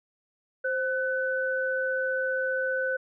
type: tone pair together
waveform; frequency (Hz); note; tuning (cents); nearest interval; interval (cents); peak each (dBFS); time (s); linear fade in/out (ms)
sine; 523.3 / 1502.5; C5 / F#6; 0 / +26; octave + tritone; 1826; -28; 0.64-2.97; 10
effects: none